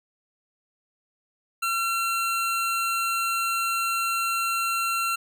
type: tone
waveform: 25% pulse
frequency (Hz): 1360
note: F6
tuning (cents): -46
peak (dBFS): -20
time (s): 1.62-5.16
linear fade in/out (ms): 10
effects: none